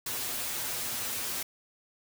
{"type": "noise with comb filter", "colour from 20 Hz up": "white", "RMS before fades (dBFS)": -34, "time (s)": [0.06, 1.43], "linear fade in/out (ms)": 5, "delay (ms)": 8.2, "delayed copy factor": 1, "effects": []}